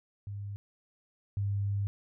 sine tone pair in turn, 101.1 / 100.34 Hz, G#2 / G2, -46 / +41 cents, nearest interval unison, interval 13 cents, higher first, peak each -36 / -28 dBFS, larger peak second, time 0.27-0.56 / 1.37-1.87 s, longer second, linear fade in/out 0 ms, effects none

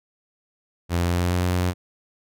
sawtooth tone with pitch glide, 86.4 to 89.97 Hz, F2 to F#2, -18 to -48 cents, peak -16 dBFS, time 0.89-1.74 s, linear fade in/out 50 ms, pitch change +70 cents, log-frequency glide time 1-1.44 s, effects none

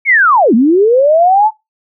sine linear two-way sweep, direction down then up, 2261 to 211.7 to 892 Hz, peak -5 dBFS, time 0.05-1.51 s, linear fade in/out 50 ms, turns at 0.54 s, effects noise-tail reverb RT60 0.2 s tail -22 dB re dry

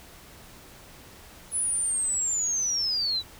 sine linear sweep, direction down, 10210 to 3858 Hz, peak -24 dBFS, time 1.51-3.23 s, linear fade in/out 50 ms, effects added 68 Hz sine -59 dBFS peak until 3.39 s + pink hiss -49 dBFS RMS until 3.39 s

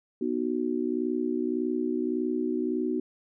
sine chord, B major, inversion none, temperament just, 246.9 / 308.7 / 370.4 Hz, B3 / D#4 / F#4, 0 / -14 / +2 cents, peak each -30 dBFS, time 0.21-3 s, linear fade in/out 5 ms, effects none

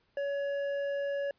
triangle tone with hard clipping, 563 Hz, C#5, 27 cents sharp, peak -32 dBFS, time 0.17-1.31 s, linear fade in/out 2 ms, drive 11 dB, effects pink hiss -72 dBFS RMS until 1.38 s + resampled to 11025 Hz

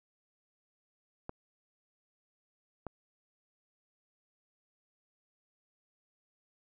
clicks, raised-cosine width 1 ms, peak -25 dBFS, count 2, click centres 1.294 / 2.867 s, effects none

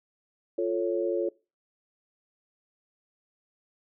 sine chord, F augmented, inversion none, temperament equal, 349.2 / 440 / 554.4 Hz, F4 / A4 / C#5, 0 / 0 / 0 cents, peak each -28 / -30 / -30 dBFS, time 0.58-1.29 s, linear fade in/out 5 ms, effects noise-tail reverb RT60 0.3 s tail -22 dB re dry

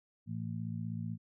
harmonic tone, 56 Hz, A1, 31 cents sharp, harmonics 2 / 3 / 4, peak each -39 / -40 / -42 dBFS, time 0.26-1.18 s, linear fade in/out 50 ms, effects none

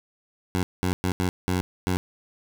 15% pulse tone bursts at uneven times, 91.4 Hz, F#2, 21 cents flat, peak -16 dBFS, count 6, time 0.55-0.63 / 0.83-0.93 / 1.04-1.12 / 1.2-1.29 / 1.48-1.61 / 1.87-1.97 s, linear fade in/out 0 ms, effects none

